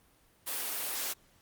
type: high-pass noise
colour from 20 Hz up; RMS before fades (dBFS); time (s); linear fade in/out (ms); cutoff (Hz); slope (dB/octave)
white; -35; 0.46-1.14; 20; 330; 12
effects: pink hiss -65 dBFS RMS until 1.41 s + Opus 32 kbps